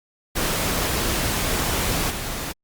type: noise with level steps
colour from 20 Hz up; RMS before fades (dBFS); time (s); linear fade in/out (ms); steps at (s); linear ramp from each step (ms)
pink; -23 / -29; 0.35-2.53; 20; 2.09; 20
effects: Opus 48 kbps